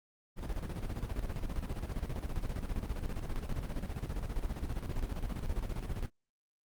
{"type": "noise with tremolo", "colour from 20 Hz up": "brown", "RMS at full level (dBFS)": -34, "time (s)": [0.36, 6.1], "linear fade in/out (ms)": 50, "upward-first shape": "square", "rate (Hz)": 15, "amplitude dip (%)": 60, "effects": ["Opus 24 kbps"]}